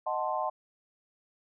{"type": "chord", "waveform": "sine", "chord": "D# diminished seventh", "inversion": "none", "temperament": "equal", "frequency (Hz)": [622.3, 740, 880, 1046.5], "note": ["D#5", "F#5", "A5", "C6"], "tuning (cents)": [0, 0, 0, 0], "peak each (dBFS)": -34, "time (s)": [0.06, 0.5], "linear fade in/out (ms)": 10, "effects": []}